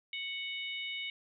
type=harmonic tone; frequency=740 Hz; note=F#5; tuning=in tune; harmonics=3 / 4 / 5; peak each=-39 / -41 / -43 dBFS; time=0.13-1.1 s; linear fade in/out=2 ms; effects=none